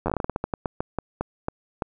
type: slowing click train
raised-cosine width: 1 ms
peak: -11 dBFS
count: 19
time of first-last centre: 0.06-1.822 s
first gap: 10 ms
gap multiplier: 1.23
effects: none